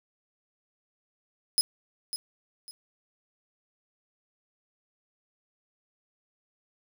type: tone with echo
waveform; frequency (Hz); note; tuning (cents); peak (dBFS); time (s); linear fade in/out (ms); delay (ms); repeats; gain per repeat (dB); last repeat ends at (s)
25% pulse; 5070; D#8; +32; -15; 1.58-1.61; 0; 550; 2; -11; 2.71
effects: none